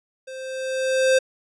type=tone with level ramp; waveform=square; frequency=523.3 Hz; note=C5; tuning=in tune; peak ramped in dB=-35 to -14 dBFS; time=0.27-1.19 s; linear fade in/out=10 ms; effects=resampled to 22050 Hz